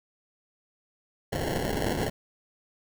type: noise with sample-and-hold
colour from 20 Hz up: violet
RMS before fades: -29 dBFS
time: 1.32-2.1 s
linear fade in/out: 10 ms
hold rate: 1225 Hz
effects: none